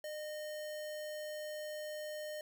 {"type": "tone with sample-and-hold", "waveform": "sine", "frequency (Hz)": 607, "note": "D#5", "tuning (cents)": -43, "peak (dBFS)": -40, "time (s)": [0.04, 2.41], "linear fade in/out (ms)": 2, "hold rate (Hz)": 2450, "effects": []}